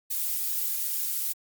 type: noise with flanger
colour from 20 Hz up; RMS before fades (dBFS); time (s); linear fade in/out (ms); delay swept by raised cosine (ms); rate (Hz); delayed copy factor
violet; -29; 0.1-1.33; 10; 1.4 to 3.6; 2.3; -0.6
effects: Opus 48 kbps